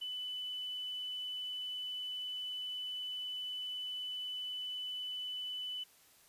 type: tone with quantisation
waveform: sine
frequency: 2996 Hz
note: F#7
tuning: 21 cents sharp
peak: -38 dBFS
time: 0.01-5.84 s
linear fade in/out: 10 ms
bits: 11
effects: white hiss -64 dBFS RMS until 6.28 s + resampled to 32000 Hz